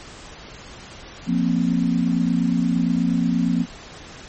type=chord; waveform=sine; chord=F suspended fourth; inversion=none; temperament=equal; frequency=174.61 / 233.1 / 261.6 Hz; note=F3 / Bb3 / C4; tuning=0 / 0 / 0 cents; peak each=-21 / -21 / -22 dBFS; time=1.26-3.66 s; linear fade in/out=50 ms; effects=pink hiss -40 dBFS RMS until 4.28 s + MP3 32 kbps